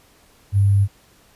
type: tone with sample-and-hold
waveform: sine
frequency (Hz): 99.7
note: G2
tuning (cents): +30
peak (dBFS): -12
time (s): 0.52-0.88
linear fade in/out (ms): 50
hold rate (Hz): 11025
effects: pink hiss -54 dBFS RMS until 1.35 s + resampled to 32000 Hz